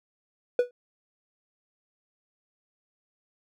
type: tone with exponential decay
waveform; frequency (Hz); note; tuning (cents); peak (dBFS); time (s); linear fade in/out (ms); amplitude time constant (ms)
triangle; 490; B4; -14; -13; 0.59-0.71; 2; 24
effects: none